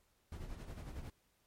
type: noise with tremolo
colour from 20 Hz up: brown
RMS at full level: -44 dBFS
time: 0.32-1.1 s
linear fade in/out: 2 ms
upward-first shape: sine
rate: 11 Hz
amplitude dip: 55%
effects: pink hiss -75 dBFS RMS until 1.46 s + MP3 64 kbps